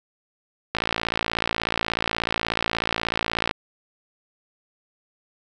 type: click train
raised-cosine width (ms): 0.3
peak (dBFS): -6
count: 157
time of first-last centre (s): 0.75-3.511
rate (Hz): 56.5
effects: none